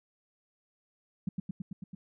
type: tone with echo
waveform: sine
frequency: 185 Hz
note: F#3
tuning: in tune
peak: -27 dBFS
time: 1.27-1.29 s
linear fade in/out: 5 ms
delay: 110 ms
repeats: 6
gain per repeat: -2 dB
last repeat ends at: 1.95 s
effects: none